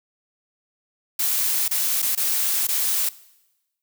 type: noise with dropouts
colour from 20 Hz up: blue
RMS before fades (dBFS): -22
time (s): 1.19-3.09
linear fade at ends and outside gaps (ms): 5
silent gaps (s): 1.681-1.71 / 2.02-2.025 / 2.152-2.174 / 2.671-2.686
effects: noise-tail reverb RT60 1.0 s tail -20 dB re dry